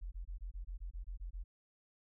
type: tone bursts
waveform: sine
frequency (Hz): 43.65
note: F1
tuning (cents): 0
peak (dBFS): -40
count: 11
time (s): 0.01-1.44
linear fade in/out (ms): 20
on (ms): 110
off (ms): 22
effects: none